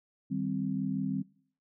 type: chord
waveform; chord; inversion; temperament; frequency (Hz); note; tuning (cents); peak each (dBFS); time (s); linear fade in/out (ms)
sine; C minor; first; equal; 155.56 / 196 / 261.6; Eb3 / G3 / C4; 0 / 0 / 0; -36 / -33 / -33; 0.3-1.23; 20
effects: noise-tail reverb RT60 0.6 s tail -23 dB re dry